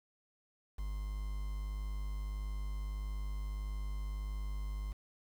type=tone with quantisation; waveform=triangle; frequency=50.8 Hz; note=G#1; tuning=38 cents flat; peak=-34 dBFS; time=0.78-4.93 s; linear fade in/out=10 ms; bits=9; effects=none